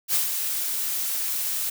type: noise with ADSR envelope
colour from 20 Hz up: blue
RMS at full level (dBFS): -21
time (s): 0.08-1.7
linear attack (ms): 58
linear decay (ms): 130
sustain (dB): -6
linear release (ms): 6
effects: none